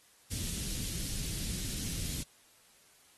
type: band-stop noise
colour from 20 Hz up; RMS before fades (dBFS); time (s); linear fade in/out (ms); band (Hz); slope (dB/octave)
pink; -37; 0.31-2.23; 5; 210 to 3900; 12
effects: white hiss -63 dBFS RMS until 3.17 s + AAC 32 kbps